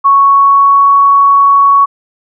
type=tone with pitch glide; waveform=sine; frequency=1108.7 to 1117.1 Hz; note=C#6 to C#6; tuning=0 to +13 cents; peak=-3 dBFS; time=0.04-1.86 s; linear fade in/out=20 ms; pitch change=+13 cents; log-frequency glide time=0.15-0.93 s; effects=none